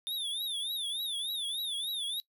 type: tone with vibrato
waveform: square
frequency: 3585 Hz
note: A7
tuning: 32 cents sharp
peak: -33 dBFS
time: 0.07-2.2 s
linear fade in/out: 0 ms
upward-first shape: triangle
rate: 3.4 Hz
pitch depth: 160 cents each way
effects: noise-tail reverb RT60 0.1 s tail -19 dB re dry

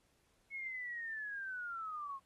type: linear sweep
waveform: sine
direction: down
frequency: 2200 to 1065 Hz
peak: -40 dBFS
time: 0.5-2.2 s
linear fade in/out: 50 ms
effects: pink hiss -75 dBFS RMS until 2.25 s + AAC 32 kbps

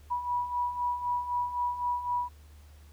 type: beating tone pair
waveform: sine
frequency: 973 / 976.9 Hz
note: B5 / B5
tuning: -26 / -19 cents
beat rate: 3.9 Hz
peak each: -35 / -29 dBFS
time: 0.1-2.29 s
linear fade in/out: 20 ms
effects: added 74 Hz sine -50 dBFS peak until 2.92 s + pink hiss -62 dBFS RMS until 2.92 s

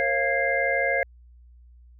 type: tone cluster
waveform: sine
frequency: 469.9 / 543 / 688 / 1645 / 2096 Hz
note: A#4 / C#5 / F5 / G#6 / C7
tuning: +14 / -36 / -26 / -17 / +2 cents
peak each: -33 / -26 / -28 / -27 / -26 dBFS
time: 0-1.03 s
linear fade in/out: 0 ms
effects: added 60 Hz sine -48 dBFS peak until 1.99 s

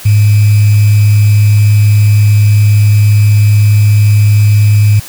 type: tone with sample-and-hold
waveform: sine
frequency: 104.5 Hz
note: G#2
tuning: 11 cents sharp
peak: -3 dBFS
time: 0.05-5 s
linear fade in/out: 10 ms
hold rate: 2450 Hz
effects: white hiss -29 dBFS RMS until 5.08 s

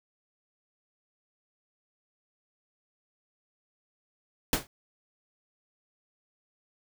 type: noise with exponential decay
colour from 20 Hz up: pink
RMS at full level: -21 dBFS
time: 4.53-4.67 s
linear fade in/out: 1 ms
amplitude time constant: 30 ms
effects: none

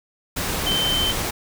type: tone in noise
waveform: sine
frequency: 3091 Hz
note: G7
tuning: 25 cents flat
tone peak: -20 dBFS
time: 0.66-1.12 s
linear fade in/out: 10 ms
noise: pink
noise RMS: -25 dBFS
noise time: 0.36-1.31 s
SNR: +2 dB
effects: none

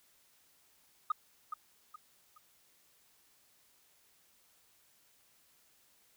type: tone with echo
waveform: sine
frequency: 1244.5 Hz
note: D#6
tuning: in tune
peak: -26 dBFS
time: 1.1-1.12 s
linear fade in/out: 5 ms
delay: 420 ms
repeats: 3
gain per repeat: -9 dB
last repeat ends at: 2.38 s
effects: tanh soft clip ceiling -24 dBFS + white hiss -68 dBFS RMS until 6.16 s

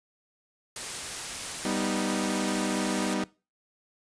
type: noise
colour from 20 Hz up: white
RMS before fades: -35 dBFS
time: 0.76-3.14 s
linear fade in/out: 2 ms
type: chord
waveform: sawtooth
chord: G augmented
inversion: none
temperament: equal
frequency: 196 / 246.9 / 311.1 Hz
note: G3 / B3 / D#4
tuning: 0 / 0 / 0 cents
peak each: -27 / -28 / -28 dBFS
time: 1.65-3.24 s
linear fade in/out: 2 ms
effects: noise-tail reverb RT60 0.3 s tail -21 dB re dry + resampled to 22050 Hz

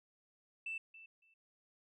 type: tone with echo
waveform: sine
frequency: 2657 Hz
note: E7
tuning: 13 cents sharp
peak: -38 dBFS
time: 0.66-0.78 s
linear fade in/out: 5 ms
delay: 280 ms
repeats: 2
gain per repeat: -15 dB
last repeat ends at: 1.34 s
effects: tanh soft clip ceiling -34 dBFS

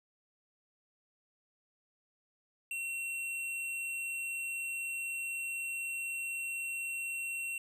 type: tone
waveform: square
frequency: 2724 Hz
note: F7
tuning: 44 cents flat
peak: -36 dBFS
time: 2.71-7.58 s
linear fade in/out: 2 ms
effects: resampled to 32000 Hz

